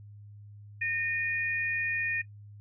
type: tone pair together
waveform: sine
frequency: 1836.9 / 2452 Hz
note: A#6 / D#7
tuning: -26 / -26 cents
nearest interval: perfect fourth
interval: 500 cents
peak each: -31 / -29 dBFS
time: 0.81-2.22 s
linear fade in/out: 10 ms
effects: noise-tail reverb RT60 0.1 s tail -18 dB re dry + added 103 Hz sine -46 dBFS peak until 2.6 s